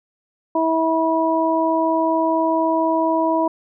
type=harmonic tone; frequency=324.2 Hz; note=E4; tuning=29 cents flat; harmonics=1 / 2 / 3; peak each=-20 / -20 / -20 dBFS; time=0.55-3.48 s; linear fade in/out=5 ms; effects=none